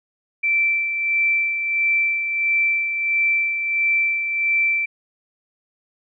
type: tone with tremolo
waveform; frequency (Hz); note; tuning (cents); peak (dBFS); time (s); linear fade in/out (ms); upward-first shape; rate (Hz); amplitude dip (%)
sine; 2337; D7; -9; -15; 0.43-4.86; 10; sine; 1.5; 50
effects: none